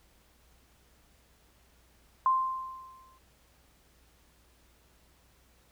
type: tone with exponential decay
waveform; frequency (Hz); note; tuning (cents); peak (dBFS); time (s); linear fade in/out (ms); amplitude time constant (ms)
sine; 1046; C6; -1; -20; 2.26-3.18; 1; 200
effects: added 60 Hz sine -65 dBFS peak until 5.71 s + pink hiss -65 dBFS RMS until 5.71 s